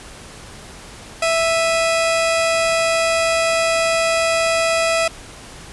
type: tone pair together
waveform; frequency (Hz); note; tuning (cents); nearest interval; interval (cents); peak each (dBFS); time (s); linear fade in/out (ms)
sawtooth; 659.3 / 2489; E5 / D#7; 0 / 0; octave + major seventh; 2300; -12 / -20; 1.22-5.08; 5
effects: pink hiss -38 dBFS RMS until 5.72 s + resampled to 24000 Hz